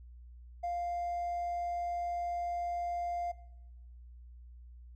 triangle tone with hard clipping, 698.5 Hz, F5, in tune, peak -32 dBFS, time 0.63-3.32 s, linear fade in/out 10 ms, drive 2 dB, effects noise-tail reverb RT60 0.9 s tail -19 dB re dry + added 60 Hz sine -49 dBFS peak until 4.95 s

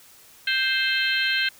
harmonic tone with a mistuned harmonic, 524 Hz, C5, 2 cents sharp, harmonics 3 / 4 / 5 / 6 / 7 / 8, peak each -24 / -29 / -28 / -27 / -36 / -29 dBFS, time 0.47-1.49 s, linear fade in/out 5 ms, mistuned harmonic 8, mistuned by -24 cents, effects white hiss -51 dBFS RMS until 1.59 s

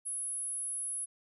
sine tone, 10680 Hz, E9, 22 cents sharp, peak -34 dBFS, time 0.05-1.06 s, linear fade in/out 20 ms, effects none

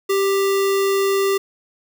sine tone with sample-and-hold, 392 Hz, G4, in tune, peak -15 dBFS, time 0.09-1.38 s, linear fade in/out 10 ms, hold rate 1575 Hz, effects none

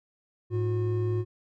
triangle tone pair together, 107.03 / 360 Hz, A2 / F#4, -47 / -47 cents, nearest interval octave + major sixth, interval 2100 cents, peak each -24 / -28 dBFS, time 0.5-1.25 s, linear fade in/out 50 ms, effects none

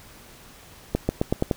accelerating click train, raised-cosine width 2 ms, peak -7 dBFS, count 6, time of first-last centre 0.95-1.512 s, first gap 140 ms, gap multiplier 0.89, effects pink hiss -48 dBFS RMS until 1.56 s

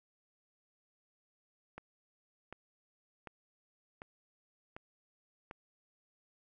click train, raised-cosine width 0.5 ms, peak -30 dBFS, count 6, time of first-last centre 1.78-5.511 s, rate 1.34 Hz, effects none

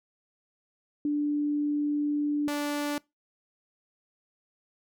sine / sawtooth tone pair in turn, 293.7 / 291.7 Hz, D4 / D4, 0 / -12 cents, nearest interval unison, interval 12 cents, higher first, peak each -24 dBFS, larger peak neither, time 1.05-2.48 / 2.48-2.98 s, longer first, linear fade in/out 2 ms, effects noise-tail reverb RT60 0.2 s tail -23 dB re dry

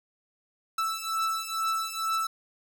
45% pulse beating tone pair, 1318.5 / 1320.7 Hz, E6 / E6, 0 / +3 cents, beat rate 2.2 Hz, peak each -30 / -31 dBFS, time 0.78-2.27 s, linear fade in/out 5 ms, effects none

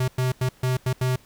square tone bursts at uneven times, 127.9 Hz, C3, 39 cents flat, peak -21 dBFS, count 6, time 0-0.08 / 0.18-0.32 / 0.41-0.49 / 0.63-0.77 / 0.86-0.93 / 1.01-1.16 s, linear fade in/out 5 ms, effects pink hiss -55 dBFS RMS until 1.25 s

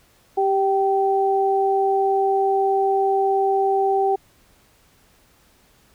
sine tone pair together, 392 / 775.2 Hz, G4 / G5, 0 / -20 cents, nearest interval octave, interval 1180 cents, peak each -19 dBFS, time 0.37-4.16 s, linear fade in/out 10 ms, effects pink hiss -57 dBFS RMS until 5.94 s

